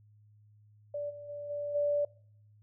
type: tone with level steps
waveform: sine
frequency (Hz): 582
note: D5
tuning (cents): -16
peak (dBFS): -33 / -43 / -38 / -33 / -26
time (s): 0.94-2.05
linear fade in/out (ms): 5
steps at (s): 1.09 / 1.28 / 1.49 / 1.74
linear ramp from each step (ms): 20
effects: noise-tail reverb RT60 0.6 s tail -23 dB re dry + added 105 Hz sine -58 dBFS peak until 2.62 s